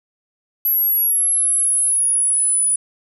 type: exponential sweep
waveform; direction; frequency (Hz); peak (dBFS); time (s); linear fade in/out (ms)
sine; down; 11700 to 9830; -14; 0.65-2.76; 5
effects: none